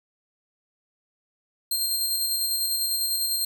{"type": "tone with tremolo", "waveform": "15% pulse", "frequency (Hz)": 4186, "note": "C8", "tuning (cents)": 0, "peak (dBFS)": -16, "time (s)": [1.71, 3.45], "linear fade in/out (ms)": 5, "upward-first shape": "square", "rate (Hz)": 10, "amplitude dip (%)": 25, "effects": []}